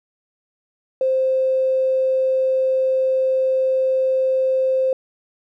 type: tone with tanh clipping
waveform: triangle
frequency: 523.3 Hz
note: C5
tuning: in tune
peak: -15 dBFS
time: 1.01-4.93 s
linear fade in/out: 2 ms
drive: 3 dB
effects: none